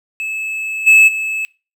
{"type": "tone with level steps", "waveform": "triangle", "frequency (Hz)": 2603, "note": "E7", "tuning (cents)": -22, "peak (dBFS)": [-18, -3, -16], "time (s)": [0.2, 1.45], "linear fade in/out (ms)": 0, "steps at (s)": [0.86, 1.07], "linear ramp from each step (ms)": 20, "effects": ["noise-tail reverb RT60 0.3 s tail -22 dB re dry"]}